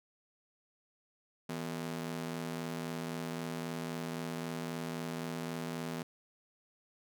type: ring-modulated tone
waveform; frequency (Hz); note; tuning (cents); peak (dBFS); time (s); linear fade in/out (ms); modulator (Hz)
sawtooth; 204.8; G#3; -24; -30; 1.49-6.03; 5; 41.9
effects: none